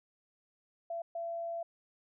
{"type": "tone bursts at uneven times", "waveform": "sine", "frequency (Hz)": 675, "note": "E5", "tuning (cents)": 41, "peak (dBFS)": -35, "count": 2, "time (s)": [[0.9, 1.02], [1.15, 1.63]], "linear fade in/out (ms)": 5, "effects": []}